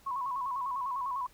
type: tone with vibrato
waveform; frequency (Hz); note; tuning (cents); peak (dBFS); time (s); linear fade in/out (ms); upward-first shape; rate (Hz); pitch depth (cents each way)
sine; 1040; C6; -11; -31; 0.06-1.27; 10; square; 10; 85
effects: pink hiss -61 dBFS RMS until 1.33 s